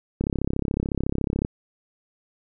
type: click train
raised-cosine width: 3 ms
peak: -11 dBFS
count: 43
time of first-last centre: 0.21-1.449 s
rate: 33.9 Hz
effects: none